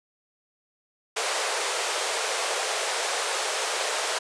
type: band-pass noise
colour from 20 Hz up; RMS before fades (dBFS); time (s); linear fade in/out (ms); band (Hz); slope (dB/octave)
pink; -28; 1.16-4.19; 10; 420 to 9500; 48
effects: none